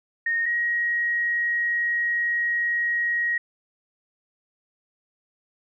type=tone pair in turn; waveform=sine; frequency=1850 / 1891.1 Hz; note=A#6 / A#6; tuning=-14 / +24 cents; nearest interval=unison; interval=38 cents; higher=second; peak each=-21 / -21 dBFS; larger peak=neither; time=0.26-0.46 / 0.46-3.38 s; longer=second; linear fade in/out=5 ms; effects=none